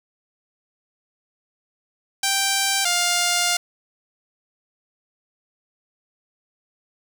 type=tone pair in turn; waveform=5% pulse; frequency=784 / 703.9 Hz; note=G5 / F5; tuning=0 / +13 cents; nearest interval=major second; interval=187 cents; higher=first; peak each=-7 dBFS; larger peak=neither; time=2.23-2.85 / 2.85-3.57 s; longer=second; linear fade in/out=5 ms; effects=none